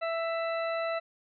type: harmonic tone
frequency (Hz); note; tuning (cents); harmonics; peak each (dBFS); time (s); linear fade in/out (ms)
662; E5; +7; 1 / 2 / 3 / 4 / 6; -30 / -36 / -40 / -42 / -46; 0.01-1; 20
effects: none